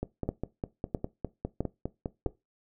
two click trains, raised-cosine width 2 ms, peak -18 / -15 dBFS, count 12 / 4, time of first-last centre 0.03-2.261 / 0.29-2.264 s, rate 4.93 / 1.52 Hz, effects noise-tail reverb RT60 0.2 s tail -18 dB re dry

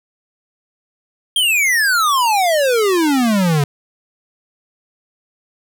square exponential sweep, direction down, 3242 to 137.9 Hz, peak -13 dBFS, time 1.36-3.64 s, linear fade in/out 2 ms, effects none

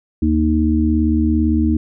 harmonic tone, 77.7 Hz, D#2, 2 cents flat, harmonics 1 / 3 / 4, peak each -17 / -17 / -17 dBFS, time 0.22-1.77 s, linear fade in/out 5 ms, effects none

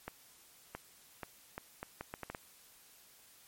accelerating click train, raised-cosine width 0.5 ms, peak -25 dBFS, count 10, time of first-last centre 0.08-2.348 s, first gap 670 ms, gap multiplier 0.72, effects white hiss -61 dBFS RMS until 3.47 s + MP3 64 kbps

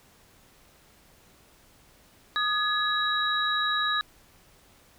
sine tone cluster, 1239 / 1689 / 3863 Hz, D#6 / G#6 / B7, -8 / +29 / -39 cents, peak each -28 dBFS, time 2.36-4.01 s, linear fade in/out 0 ms, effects pink hiss -58 dBFS RMS until 4.98 s

